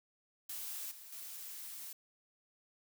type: noise with level steps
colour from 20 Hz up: blue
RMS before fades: -43 / -53 / -47 dBFS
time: 0.49-1.93 s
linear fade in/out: 5 ms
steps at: 0.91 / 1.12 s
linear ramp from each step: 5 ms
effects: none